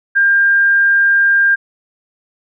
sine tone, 1600 Hz, G6, 35 cents sharp, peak -8 dBFS, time 0.15-1.56 s, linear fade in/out 20 ms, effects none

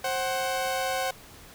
sawtooth tone pair together, 530 / 749.5 Hz, C5 / F#5, +22 / +22 cents, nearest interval tritone, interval 600 cents, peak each -26 / -25 dBFS, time 0.04-1.11 s, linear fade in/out 5 ms, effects pink hiss -49 dBFS RMS until 1.54 s

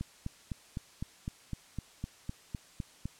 click train, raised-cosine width 5 ms, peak -23 dBFS, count 13, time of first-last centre 0.01-3.056 s, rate 3.94 Hz, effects white hiss -58 dBFS RMS until 3.19 s + low-pass 9000 Hz 12 dB/octave

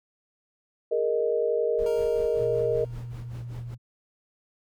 sine chord, Ab suspended second, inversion none, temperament equal, 415.3 / 466.2 / 622.3 Hz, Ab4 / Bb4 / Eb5, 0 / 0 / 0 cents, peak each -29 / -24 / -29 dBFS, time 0.91-2.85 s, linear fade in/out 10 ms
brown noise with tremolo, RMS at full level -40 dBFS, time 1.78-3.75 s, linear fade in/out 10 ms, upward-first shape sine, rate 5.2 Hz, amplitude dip 80%
25% pulse tone with exponential decay, 466.2 Hz, A#4, in tune, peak -33 dBFS, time 1.86-3.75 s, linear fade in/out 2 ms, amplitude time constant 410 ms
sine tone with pitch glide, 120 to 119.31 Hz, B2 to A#2, -49 to +41 cents, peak -34 dBFS, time 2.36-3.78 s, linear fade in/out 50 ms, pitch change -10 cents, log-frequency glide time 3.09-3.62 s
effects none

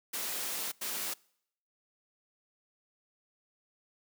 white noise bursts at uneven times, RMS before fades -36 dBFS, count 2, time 0.13-0.72 / 0.81-1.14 s, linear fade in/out 10 ms, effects noise-tail reverb RT60 0.7 s tail -25 dB re dry + high-pass 200 Hz 12 dB/octave

